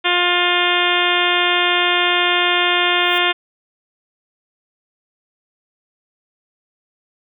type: harmonic tone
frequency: 353.7 Hz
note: F4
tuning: 22 cents sharp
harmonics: 1 / 2 / 3 / 4 / 5 / 6 / 7 / 8 / 9 / 10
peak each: -23 / -23 / -23 / -23 / -23 / -23 / -23 / -23 / -23 / -23 dBFS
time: 0.04-3.33 s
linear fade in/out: 20 ms
type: noise with exponential growth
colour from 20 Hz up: violet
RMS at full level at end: -36 dBFS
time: 2.89-3.18 s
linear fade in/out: 1 ms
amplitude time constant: 62 ms
effects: none